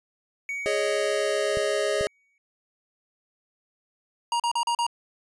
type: tone with exponential decay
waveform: triangle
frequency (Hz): 2248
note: C#7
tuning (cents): +24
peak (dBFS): -26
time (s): 0.49-2.38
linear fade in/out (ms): 1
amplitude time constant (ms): 410
type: chord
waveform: square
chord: Ab suspended fourth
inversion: none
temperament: equal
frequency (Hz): 415.3 / 554.4 / 622.3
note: Ab4 / Db5 / Eb5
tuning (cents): 0 / 0 / 0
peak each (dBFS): -28 / -29 / -28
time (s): 0.66-2.07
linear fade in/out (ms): 0
type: clicks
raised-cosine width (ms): 5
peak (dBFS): -23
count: 2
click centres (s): 1.572 / 2.01
type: tone bursts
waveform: square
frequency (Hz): 944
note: A#5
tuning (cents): +22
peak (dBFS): -23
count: 5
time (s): 4.32-4.866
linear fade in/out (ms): 2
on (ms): 78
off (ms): 39
effects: resampled to 24000 Hz